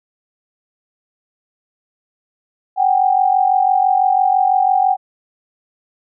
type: tone pair together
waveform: sine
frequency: 752 / 798 Hz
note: F#5 / G5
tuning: +28 / +31 cents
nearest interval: minor second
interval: 103 cents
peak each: -13 / -15 dBFS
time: 2.76-4.97 s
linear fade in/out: 50 ms
effects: none